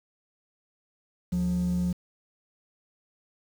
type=tone pair together; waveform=triangle; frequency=74.92 / 178.2 Hz; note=D2 / F3; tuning=+35 / +35 cents; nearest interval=octave + minor third; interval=1500 cents; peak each=-30 / -21 dBFS; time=1.32-1.93 s; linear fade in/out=10 ms; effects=tanh soft clip ceiling -20 dBFS + 8-bit